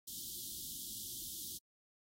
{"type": "band-stop noise", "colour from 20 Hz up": "white", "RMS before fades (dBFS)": -45, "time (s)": [0.07, 1.58], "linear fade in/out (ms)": 10, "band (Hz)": [360, 3100], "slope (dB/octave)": 96, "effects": ["AAC 48 kbps"]}